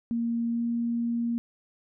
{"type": "tone with pitch glide", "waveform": "sine", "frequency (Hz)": [233.1, 234.7], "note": ["A#3", "A#3"], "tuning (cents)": [0, 12], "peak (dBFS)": -25, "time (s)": [0.11, 1.38], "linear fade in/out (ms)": 0, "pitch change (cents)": 12, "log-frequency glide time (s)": [0.5, 0.62], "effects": []}